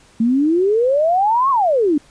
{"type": "exponential two-way sweep", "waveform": "sine", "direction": "up then down", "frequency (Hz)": [220, 1126, 277.9], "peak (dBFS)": -12, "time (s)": [0.2, 1.98], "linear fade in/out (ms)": 5, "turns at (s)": 1.5, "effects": ["pink hiss -50 dBFS RMS until 2.1 s", "resampled to 22050 Hz"]}